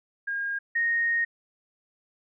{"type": "tone pair in turn", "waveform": "sine", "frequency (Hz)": [1620, 1859.7], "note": ["G#6", "A#6"], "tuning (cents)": [-43, -5], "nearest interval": "major second", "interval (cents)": 238, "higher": "second", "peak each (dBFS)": [-27, -22], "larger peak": "second", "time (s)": [[0.27, 0.59], [0.75, 1.25]], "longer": "second", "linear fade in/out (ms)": 10, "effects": []}